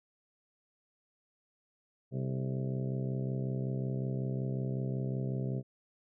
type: harmonic tone with a mistuned harmonic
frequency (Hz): 65.41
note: C2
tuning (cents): 0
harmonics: 2 / 3 / 4 / 5 / 6 / 7 / 8 / 9 / 10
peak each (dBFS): -33 / -39 / -44 / -49 / -43 / -51 / -48 / -53 / -51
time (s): 2.11-5.63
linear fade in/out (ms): 50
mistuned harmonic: 7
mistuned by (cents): -67
effects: none